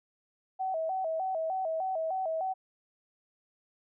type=tone with vibrato; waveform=sine; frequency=698.5 Hz; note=F5; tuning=in tune; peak=-29 dBFS; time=0.59-2.54 s; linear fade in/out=20 ms; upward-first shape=square; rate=3.3 Hz; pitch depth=140 cents each way; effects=none